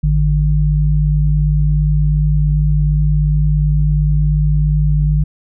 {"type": "tone pair together", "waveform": "sine", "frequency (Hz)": [53.17, 150.4], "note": ["G#1", "D3"], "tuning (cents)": [41, 42], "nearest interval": "octave + tritone", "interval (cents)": 1801, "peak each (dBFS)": -13, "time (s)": [0.03, 5.24], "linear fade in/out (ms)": 10, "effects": []}